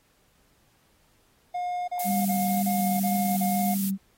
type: tone bursts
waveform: triangle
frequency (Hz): 715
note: F5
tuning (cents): +41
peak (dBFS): -25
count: 6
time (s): 1.54-3.745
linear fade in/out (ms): 10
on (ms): 340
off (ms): 33
type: noise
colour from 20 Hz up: violet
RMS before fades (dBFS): -31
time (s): 1.99-3.9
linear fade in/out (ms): 5
type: tone with vibrato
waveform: sine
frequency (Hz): 196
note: G3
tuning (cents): 0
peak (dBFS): -24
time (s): 2.04-3.98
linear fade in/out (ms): 50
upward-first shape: sine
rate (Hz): 2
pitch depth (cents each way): 21
effects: pink hiss -65 dBFS RMS until 4.17 s + AAC 48 kbps